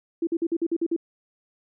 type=tone bursts; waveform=sine; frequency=333.8 Hz; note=E4; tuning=22 cents sharp; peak=-21 dBFS; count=8; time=0.22-0.964 s; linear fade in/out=5 ms; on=51 ms; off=48 ms; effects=none